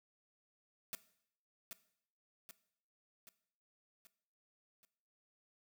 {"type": "noise with echo", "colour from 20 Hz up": "white", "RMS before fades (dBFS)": -42, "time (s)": [0.93, 0.95], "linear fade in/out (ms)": 0, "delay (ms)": 780, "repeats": 5, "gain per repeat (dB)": -5, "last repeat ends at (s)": 4.85, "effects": ["noise-tail reverb RT60 0.7 s tail -17 dB re dry"]}